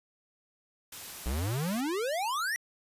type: noise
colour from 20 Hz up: white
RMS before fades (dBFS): -43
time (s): 0.92-1.81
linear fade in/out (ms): 5
type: exponential sweep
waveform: square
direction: up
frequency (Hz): 58.27 to 1975.5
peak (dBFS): -30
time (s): 1.26-2.56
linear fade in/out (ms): 0
effects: resampled to 32000 Hz